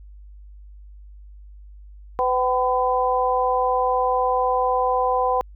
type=tone cluster; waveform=sine; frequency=504 / 764 / 1008 Hz; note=B4 / G5 / B5; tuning=+35 / -45 / +35 cents; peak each=-22 dBFS; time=2.19-5.41 s; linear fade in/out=0 ms; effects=added 50 Hz sine -40 dBFS peak until 5.55 s